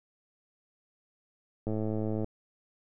click train, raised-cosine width 2 ms, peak -20 dBFS, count 63, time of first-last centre 1.67-2.244 s, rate 108 Hz, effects none

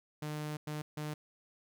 sawtooth tone bursts at uneven times, 151.1 Hz, D3, 50 cents sharp, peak -33 dBFS, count 3, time 0.22-0.57 / 0.67-0.82 / 0.97-1.14 s, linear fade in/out 5 ms, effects none

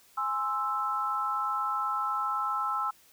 sine chord, Ab augmented, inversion none, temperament equal, 830.6 / 1046.5 / 1318.5 Hz, Ab5 / C6 / E6, 0 / 0 / 0 cents, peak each -35 / -34 / -29 dBFS, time 0.17-2.91 s, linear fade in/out 10 ms, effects white hiss -60 dBFS RMS until 3.12 s

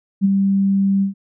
sine tone with ADSR envelope, 196 Hz, G3, in tune, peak -9 dBFS, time 0.21-1.14 s, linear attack 38 ms, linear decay 19 ms, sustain -4 dB, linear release 120 ms, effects none

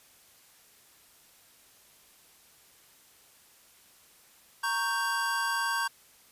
square chord, G diminished, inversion first, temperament equal, 932.3 / 1108.7 / 1568 Hz, Bb5 / Db6 / G6, 0 / 0 / 0 cents, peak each -34 / -34 / -31 dBFS, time 4.63-5.88 s, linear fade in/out 10 ms, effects white hiss -59 dBFS RMS until 6.31 s + resampled to 32000 Hz

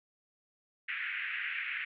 pink band-pass noise, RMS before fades -37 dBFS, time 0.88-1.85 s, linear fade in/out 10 ms, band 1600 to 2600 Hz, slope 48 dB/octave, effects none

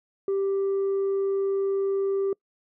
sine tone with tanh clipping, 392 Hz, G4, in tune, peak -23 dBFS, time 0.28-2.33 s, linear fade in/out 2 ms, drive 1 dB, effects noise-tail reverb RT60 0.1 s tail -26 dB re dry

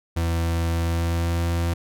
40% pulse tone with pitch glide, 83.6 to 84.86 Hz, E2 to F2, +25 to -49 cents, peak -20 dBFS, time 0.16-1.74 s, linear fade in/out 10 ms, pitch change +26 cents, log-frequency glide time 0.76-1.42 s, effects none

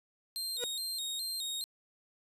sawtooth tone with vibrato, 3951 Hz, B7, in tune, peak -32 dBFS, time 0.36-1.64 s, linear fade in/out 0 ms, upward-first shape square, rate 2.4 Hz, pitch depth 94 cents each way
45% pulse tone with exponential growth, 485.1 Hz, B4, 31 cents flat, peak -31 dBFS, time 0.55-0.64 s, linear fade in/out 1 ms, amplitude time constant 18 ms
effects resampled to 32000 Hz

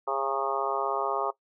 harmonic tone with a mistuned harmonic, 136.5 Hz, C#3, 26 cents flat, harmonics 3 / 4 / 5 / 6 / 7 / 8 / 9, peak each -34 / -34 / -34 / -34 / -34 / -34 / -34 dBFS, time 0.07-1.31 s, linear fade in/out 10 ms, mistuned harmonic 7, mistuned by -37 cents, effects noise-tail reverb RT60 0.1 s tail -18 dB re dry

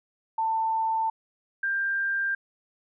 sine tone pair in turn, 892 / 1589.4 Hz, A5 / G6, +23 / +23 cents, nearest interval minor seventh, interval 1000 cents, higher second, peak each -23 / -24 dBFS, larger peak first, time 0.38-1.1 / 1.63-2.35 s, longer neither, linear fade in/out 5 ms, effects none

